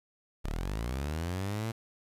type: linear sweep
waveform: sawtooth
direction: up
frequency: 32.7 to 115.5 Hz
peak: -28 dBFS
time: 0.44-1.72 s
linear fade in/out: 10 ms
effects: resampled to 32000 Hz + 9-bit